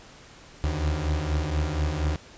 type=beating tone pair; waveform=35% pulse; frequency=72.9 / 77.1 Hz; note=D2 / D#2; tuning=-12 / -15 cents; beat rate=4.2 Hz; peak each=-27 / -24 dBFS; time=0.64-2.16 s; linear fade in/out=0 ms; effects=pink hiss -49 dBFS RMS until 2.37 s + resampled to 16000 Hz